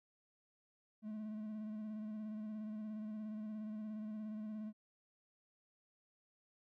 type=tone with vibrato; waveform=triangle; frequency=214.6 Hz; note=A3; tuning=43 cents flat; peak=-40 dBFS; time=1.02-4.73 s; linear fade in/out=50 ms; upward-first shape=square; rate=17 Hz; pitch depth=24 cents each way; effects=none